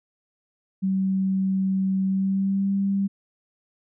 sine tone with pitch glide, 191.1 to 196.93 Hz, G3 to G3, -44 to +8 cents, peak -20 dBFS, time 0.82-3.08 s, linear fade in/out 20 ms, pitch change +52 cents, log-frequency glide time 2.05-2.72 s, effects none

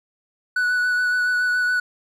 triangle tone with vibrato, 1480 Hz, F#6, in tune, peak -16 dBFS, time 0.56-1.8 s, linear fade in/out 5 ms, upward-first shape sine, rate 7.1 Hz, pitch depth 16 cents each way, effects none

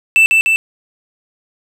triangle tone with echo, 2655 Hz, E7, 12 cents sharp, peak -4 dBFS, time 0.16-0.26 s, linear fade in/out 0 ms, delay 150 ms, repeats 2, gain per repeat -2 dB, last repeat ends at 0.56 s, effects none

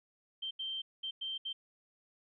sine tone bursts at uneven times, 3136 Hz, G7, in tune, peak -36 dBFS, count 5, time 0.42-0.51 / 0.59-0.82 / 1.03-1.11 / 1.21-1.38 / 1.45-1.53 s, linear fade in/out 10 ms, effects none

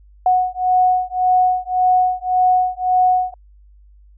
sine beating tone pair, 734 / 735.8 Hz, F#5 / F#5, -14 / -10 cents, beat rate 1.8 Hz, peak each -16 dBFS, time 0.26-3.34 s, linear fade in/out 2 ms, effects added 50 Hz sine -44 dBFS peak until 4.17 s

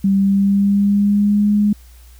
sine tone with pitch glide, 195.7 to 207.3 Hz, G3 to G#3, -3 to -3 cents, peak -11 dBFS, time 0.04-1.73 s, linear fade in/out 5 ms, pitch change +100 cents, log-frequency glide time 0.15-1.51 s, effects added 60 Hz sine -40 dBFS peak until 2.19 s + white hiss -51 dBFS RMS until 2.19 s

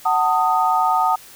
sine chord, D# diminished, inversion first, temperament just, 746.7 / 896 / 1244.5 Hz, F#5 / A5 / D#6, +16 / +31 / 0 cents, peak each -19 dBFS, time 0.05-1.16 s, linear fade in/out 10 ms, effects white hiss -43 dBFS RMS until 1.35 s

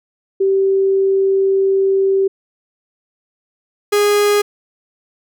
sine / 45% pulse tone pair in turn, 387.8 / 412.2 Hz, G4 / G#4, -19 / -13 cents, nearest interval minor second, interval 106 cents, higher second, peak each -11 dBFS, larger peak neither, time 0.4-2.28 / 3.92-4.42 s, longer first, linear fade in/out 10 ms, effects none

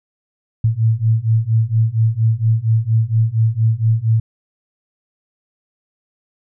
sine beating tone pair, 110 / 114.3 Hz, A2 / A#2, 0 / -34 cents, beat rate 4.3 Hz, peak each -16 / -15 dBFS, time 0.64-4.2 s, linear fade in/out 5 ms, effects none

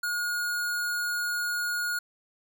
square tone, 1438 Hz, F#6, 50 cents flat, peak -28 dBFS, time 0.03-1.99 s, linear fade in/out 5 ms, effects none

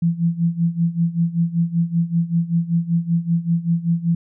sine tone with tremolo, 168.7 Hz, E3, 40 cents sharp, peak -13 dBFS, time 0.02-4.15 s, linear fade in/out 5 ms, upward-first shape sine, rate 5.2 Hz, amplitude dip 85%, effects none

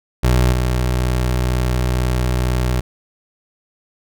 25% pulse tone with level steps, 62.1 Hz, B1, 10 cents sharp, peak -8 / -12 dBFS, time 0.23-2.81 s, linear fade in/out 10 ms, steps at 0.52 s, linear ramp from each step 5 ms, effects none

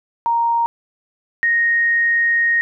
sine tone pair in turn, 932.3 / 1864.6 Hz, A#5 / A#6, 0 / 0 cents, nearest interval octave, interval 1200 cents, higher second, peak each -14 / -13 dBFS, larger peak second, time 0.26-0.66 / 1.43-2.61 s, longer second, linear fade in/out 0 ms, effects none

